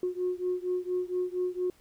sine beating tone pair, 360.7 / 365 Hz, F#4 / F#4, -44 / -24 cents, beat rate 4.3 Hz, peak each -30 / -31 dBFS, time 0.03-1.7 s, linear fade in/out 2 ms, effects tanh soft clip ceiling -21 dBFS + pink hiss -63 dBFS RMS until 1.8 s

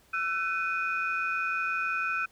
sine tone cluster, 1337 / 1509 / 2485 Hz, E6 / F#6 / D#7, +24 / +34 / -3 cents, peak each -31 dBFS, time 0.13-2.26 s, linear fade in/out 10 ms, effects tanh soft clip ceiling -19 dBFS + pink hiss -62 dBFS RMS until 2.31 s

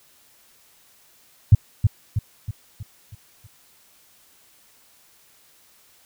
sine tone with echo, 103.83 Hz, G#2, in tune, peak -5 dBFS, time 1.52-1.55 s, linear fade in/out 5 ms, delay 320 ms, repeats 6, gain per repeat -6 dB, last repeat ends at 3.47 s, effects white hiss -56 dBFS RMS until 6.05 s

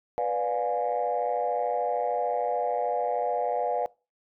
sine chord, B diminished seventh, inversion none, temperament equal with one note detuned, 493.9 / 587.3 / 710.3 / 830.6 Hz, B4 / D5 / F5 / Ab5, 0 / 0 / +29 / 0 cents, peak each -29 / -30 / -28 / -31 dBFS, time 0.18-3.86 s, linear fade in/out 0 ms, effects noise-tail reverb RT60 0.3 s tail -23 dB re dry + tanh soft clip ceiling -17 dBFS

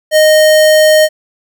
square tone, 619 Hz, D#5, 9 cents flat, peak -5 dBFS, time 0.11-1.09 s, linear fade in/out 50 ms, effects none

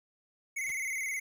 square tone with vibrato, 2137 Hz, C7, 36 cents sharp, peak -33 dBFS, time 0.56-1.2 s, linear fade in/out 10 ms, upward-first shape square, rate 19 Hz, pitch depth 62 cents each way
pink noise with exponential growth, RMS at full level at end -48 dBFS, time 0.59-0.71 s, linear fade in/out 5 ms, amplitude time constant 24 ms
effects none

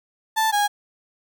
35% pulse tone pair in turn, 881 / 822.8 Hz, A5 / G#5, +2 / -16 cents, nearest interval minor second, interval 118 cents, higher first, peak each -16 dBFS, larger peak neither, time 0.36-0.52 / 0.52-0.68 s, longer neither, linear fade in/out 20 ms, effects none

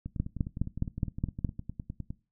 two click trains, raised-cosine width 5 ms, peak -15 / -24 dBFS, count 7 / 21, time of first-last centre 0.2-1.447 / 0.06-2.105 s, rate 4.81 / 9.78 Hz, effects noise-tail reverb RT60 0.3 s tail -19 dB re dry

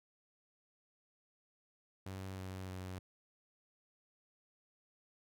sawtooth tone with pitch steps, 95.3 / 94.04 / 92.8 Hz, G2 / F#2 / F#2, -48 / +29 / +6 cents, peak -39 dBFS, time 2.06-2.99 s, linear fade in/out 5 ms, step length 310 ms, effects none

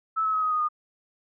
sine tone with pitch steps, 1308 / 1290.7 / 1273.7 / 1256.9 / 1240.3 / 1223.9 Hz, E6 / E6 / D#6 / D#6 / D#6 / D#6, -14 / -37 / +40 / +17 / -6 / -29 cents, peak -22 dBFS, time 0.16-0.688 s, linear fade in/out 20 ms, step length 88 ms, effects none

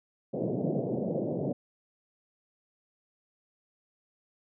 pink band-pass noise, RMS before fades -31 dBFS, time 0.33-1.53 s, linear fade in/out 10 ms, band 130 to 640 Hz, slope 48 dB/octave, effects none

